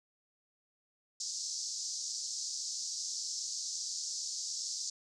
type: band-pass noise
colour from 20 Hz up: pink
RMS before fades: -39 dBFS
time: 1.2-4.9 s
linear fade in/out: 5 ms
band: 4700 to 7200 Hz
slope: 48 dB/octave
effects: none